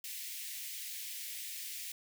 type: high-pass noise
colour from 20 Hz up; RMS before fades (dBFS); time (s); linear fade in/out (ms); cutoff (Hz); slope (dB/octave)
white; -43; 0.04-1.92; 2; 1900; 48
effects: none